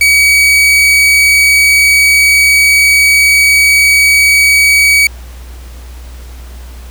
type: tone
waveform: 40% pulse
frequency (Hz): 2267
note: C#7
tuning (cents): +38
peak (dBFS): -4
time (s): 0.01-5.07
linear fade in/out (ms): 2
effects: added 61 Hz sine -26 dBFS peak until 6.9 s + pink hiss -38 dBFS RMS until 6.9 s